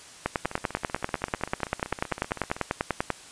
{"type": "two click trains", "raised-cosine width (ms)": 0.5, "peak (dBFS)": [-20, -9], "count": [34, 30], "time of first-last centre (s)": [[0.45, 2.565], [0.26, 3.103]], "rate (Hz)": [15.6, 10.2], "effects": ["white hiss -47 dBFS RMS until 3.31 s", "resampled to 22050 Hz"]}